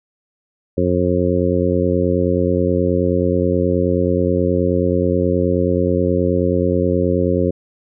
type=harmonic tone; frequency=89.4 Hz; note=F2; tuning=41 cents sharp; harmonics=1 / 2 / 3 / 4 / 5 / 6; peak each=-21 / -21 / -21 / -21 / -21 / -21 dBFS; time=0.77-7.51 s; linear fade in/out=10 ms; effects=none